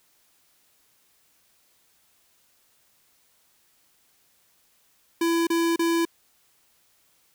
square tone bursts, 334.6 Hz, E4, 26 cents sharp, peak -21 dBFS, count 3, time 5.21-6.052 s, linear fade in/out 5 ms, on 260 ms, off 31 ms, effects white hiss -64 dBFS RMS until 7.34 s

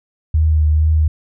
sine tone with vibrato, 77.5 Hz, D#2, 6 cents flat, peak -10 dBFS, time 0.34-1.08 s, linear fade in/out 5 ms, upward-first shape triangle, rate 2.2 Hz, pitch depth 30 cents each way, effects none

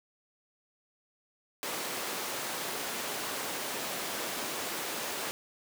pink high-pass noise, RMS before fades -36 dBFS, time 1.63-5.31 s, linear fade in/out 0 ms, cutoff 330 Hz, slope 12 dB/octave, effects none

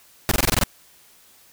pink noise bursts, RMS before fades -18 dBFS, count 8, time 0.29-0.636 s, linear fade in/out 0 ms, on 24 ms, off 22 ms, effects white hiss -53 dBFS RMS until 1.52 s

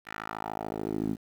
10% pulse tone with band-pass filter sweep, 53.7 Hz, A1, 41 cents flat, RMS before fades -34 dBFS, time 0.05-1.17 s, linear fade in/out 50 ms, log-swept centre 1900 to 230 Hz, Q 2.3, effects 9-bit

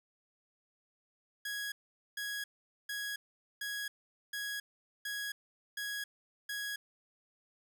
sawtooth tone bursts, 1661.2 Hz, G#6, in tune, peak -33 dBFS, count 8, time 1.45-6.76 s, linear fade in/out 5 ms, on 270 ms, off 450 ms, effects none

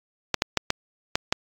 clicks, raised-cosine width 0.2 ms, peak -3 dBFS, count 6, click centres 0.343 / 0.421 / 0.573 / 0.704 / 1.155 / 1.325 s, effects AAC 64 kbps

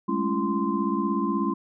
sine tone cluster, 199.7 / 216.1 / 278 / 338.6 / 1040 Hz, G3 / A3 / C#4 / E4 / C6, +32 / -31 / +5 / +46 / -11 cents, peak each -29 dBFS, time 0.08-1.54 s, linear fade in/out 10 ms, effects none

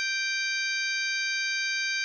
harmonic tone with a mistuned harmonic, 784 Hz, G5, in tune, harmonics 2 / 3 / 4 / 5 / 6 / 7 / 8, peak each -31 / -30 / -41 / -39 / -34 / -45 / -39 dBFS, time 0-2.04 s, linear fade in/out 0 ms, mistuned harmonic 5, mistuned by -55 cents, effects none

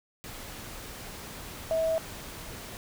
sine tone in noise, 647 Hz, E5, 32 cents flat, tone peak -24 dBFS, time 1.71-1.98 s, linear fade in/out 0 ms, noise pink, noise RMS -42 dBFS, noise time 0.24-2.77 s, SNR +15 dB, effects none

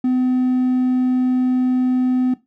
triangle tone, 253.8 Hz, B3, 47 cents sharp, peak -12 dBFS, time 0.04-2.34 s, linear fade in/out 5 ms, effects noise-tail reverb RT60 0.2 s tail -17 dB re dry + tanh soft clip ceiling -8 dBFS

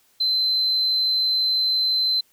sine tone, 4073 Hz, C8, 47 cents flat, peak -17 dBFS, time 0.2-2.21 s, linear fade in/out 10 ms, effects tanh soft clip ceiling -14 dBFS + white hiss -61 dBFS RMS until 2.32 s

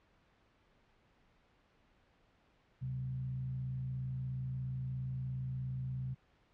sine tone with frequency modulation, 129.6 Hz, C3, 16 cents flat, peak -36 dBFS, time 2.81-6.15 s, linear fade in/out 20 ms, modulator 57 Hz, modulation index 0.37, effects pink hiss -70 dBFS RMS until 6.53 s + low-pass 3000 Hz 12 dB/octave

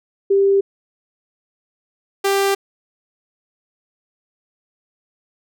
sine / sawtooth tone pair in turn, 394.4 / 394.4 Hz, G4 / G4, +11 / +11 cents, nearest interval unison, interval 0 cents, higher neither, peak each -11 dBFS, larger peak neither, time 0.3-0.61 / 2.24-2.55 s, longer neither, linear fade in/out 10 ms, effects none

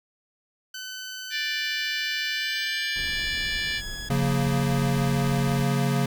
15% pulse tone with pitch glide, 1515 to 1681 Hz, F#6 to G#6, +40 to +20 cents, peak -28 dBFS, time 0.74-4.09 s, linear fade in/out 5 ms, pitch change +180 cents, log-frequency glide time 2.3-3.24 s
harmonic tone, 587.3 Hz, D5, in tune, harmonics 3 / 4 / 5 / 6 / 7 / 8 / 9, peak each -30 / -32 / -34 / -36 / -37 / -38 / -39 dBFS, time 1.3-3.82 s, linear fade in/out 50 ms
brown noise, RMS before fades -38 dBFS, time 2.96-5.63 s, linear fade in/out 2 ms
square chord, Bb minor, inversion first, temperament equal with one note detuned, 138.59 / 178.8 / 233.1 Hz, Db3 / F3 / Bb3, 0 / +41 / 0 cents, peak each -24 / -29 / -29 dBFS, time 4.1-6.06 s, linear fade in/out 5 ms
effects none

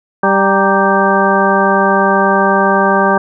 harmonic tone with a mistuned harmonic, 196 Hz, G3, in tune, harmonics 1 / 2 / 3 / 4 / 5 / 6 / 8, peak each -16 / -16 / -16 / -16 / -16 / -16 / -16 dBFS, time 0.23-3.18 s, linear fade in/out 5 ms, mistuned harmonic 5, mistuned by -81 cents, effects none

